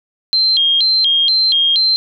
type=tone with vibrato; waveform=sine; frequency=3650 Hz; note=A#7; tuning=37 cents flat; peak=-10 dBFS; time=0.33-1.96 s; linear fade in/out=0 ms; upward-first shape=square; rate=2.1 Hz; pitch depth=210 cents each way; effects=none